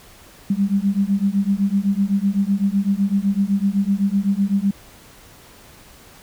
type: beating tone pair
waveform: sine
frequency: 194.5 / 202.4 Hz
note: G3 / G#3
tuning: -13 / -44 cents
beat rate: 7.9 Hz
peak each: -19 dBFS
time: 0.5-4.71 s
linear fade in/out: 5 ms
effects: pink hiss -46 dBFS RMS until 6.22 s